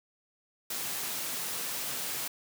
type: high-pass noise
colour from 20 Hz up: white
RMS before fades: -35 dBFS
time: 0.7-2.28 s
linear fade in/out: 5 ms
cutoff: 100 Hz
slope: 96 dB/octave
effects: none